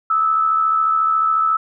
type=tone pair together; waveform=sine; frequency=1234.9 / 1309 Hz; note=D#6 / E6; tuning=-13 / -13 cents; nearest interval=minor second; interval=100 cents; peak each=-24 / -14 dBFS; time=0.1-1.57 s; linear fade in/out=5 ms; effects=none